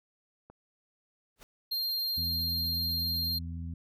click, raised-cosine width 1 ms, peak -36 dBFS, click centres 0.5 s
pink noise with exponential growth, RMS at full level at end -46 dBFS, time 1.36-1.43 s, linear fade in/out 0 ms, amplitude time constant 15 ms
square tone, 4196 Hz, C8, 4 cents sharp, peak -30 dBFS, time 1.71-3.39 s, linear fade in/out 10 ms
harmonic tone, 83.7 Hz, E2, 27 cents sharp, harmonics 1 / 2 / 3, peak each -36 / -42 / -46 dBFS, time 2.17-3.74 s, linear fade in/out 5 ms
effects none

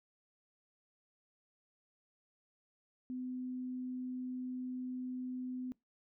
sine tone, 253.4 Hz, B3, 45 cents sharp, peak -38 dBFS, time 3.1-5.72 s, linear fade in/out 0 ms, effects noise-tail reverb RT60 0.2 s tail -23 dB re dry

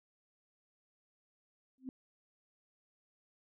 sine tone with exponential growth, 260 Hz, C4, 11 cents flat, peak -35 dBFS, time 1.78-1.89 s, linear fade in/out 1 ms, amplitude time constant 23 ms, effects none

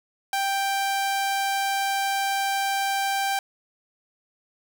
sawtooth tone, 786 Hz, G5, 4 cents sharp, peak -19 dBFS, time 0.33-3.39 s, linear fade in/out 2 ms, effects none

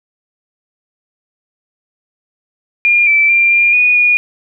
sine tone with pitch steps, 2410 / 2324 / 2379 / 2399 / 2464 / 2444 Hz, D7 / D7 / D7 / D7 / D#7 / D#7, +44 / -19 / +22 / +36 / -17 / -32 cents, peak -7 dBFS, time 2.85-4.17 s, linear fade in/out 0 ms, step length 220 ms, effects none

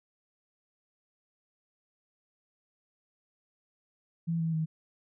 sine tone with pitch steps, 166.5 / 163.1 / 158.8 Hz, E3 / E3 / D#3, +18 / -18 / +36 cents, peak -27 dBFS, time 4.27-4.66 s, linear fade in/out 20 ms, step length 130 ms, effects none

